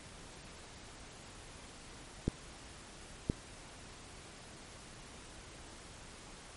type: clicks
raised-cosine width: 3 ms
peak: -17 dBFS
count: 2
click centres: 2.28 / 3.299 s
effects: pink hiss -52 dBFS RMS until 6.56 s + MP3 48 kbps